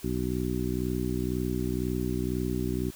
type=harmonic tone; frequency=62 Hz; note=B1; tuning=7 cents sharp; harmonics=1 / 2 / 3 / 4 / 5 / 6; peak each=-34 / -34 / -34 / -34 / -34 / -34 dBFS; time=0.03-2.91 s; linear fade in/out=20 ms; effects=white hiss -49 dBFS RMS until 2.95 s